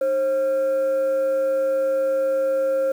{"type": "tone with frequency modulation", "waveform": "sine", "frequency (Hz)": 536, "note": "C5", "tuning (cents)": 42, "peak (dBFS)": -17, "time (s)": [0.01, 2.92], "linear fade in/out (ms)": 5, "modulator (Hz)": 840, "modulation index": 0.22, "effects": ["tanh soft clip ceiling -14 dBFS", "8-bit"]}